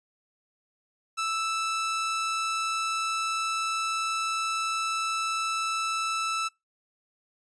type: tone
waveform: sawtooth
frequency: 1318.5 Hz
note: E6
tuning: in tune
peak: -23 dBFS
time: 1.17-6.49 s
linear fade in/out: 20 ms
effects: noise-tail reverb RT60 0.2 s tail -25 dB re dry + resampled to 22050 Hz